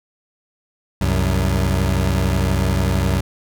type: tone pair together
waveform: 25% pulse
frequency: 65.83 / 93.1 Hz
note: C2 / F#2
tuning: +11 / +11 cents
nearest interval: tritone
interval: 600 cents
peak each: -15 dBFS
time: 1.01-3.21 s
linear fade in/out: 5 ms
effects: none